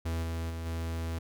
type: tone with level steps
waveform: 45% pulse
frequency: 82.41 Hz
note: E2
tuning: in tune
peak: -30 / -32 / -35 / -32 dBFS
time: 0.05-1.19 s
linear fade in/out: 10 ms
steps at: 0.22 / 0.49 / 0.65 s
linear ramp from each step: 20 ms
effects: none